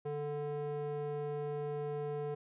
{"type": "tone with band-pass filter", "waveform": "square", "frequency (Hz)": 146.83, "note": "D3", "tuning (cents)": 0, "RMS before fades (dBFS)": -38, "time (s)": [0.05, 2.35], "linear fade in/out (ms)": 10, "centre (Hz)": 460, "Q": 1.8, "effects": ["resampled to 8000 Hz"]}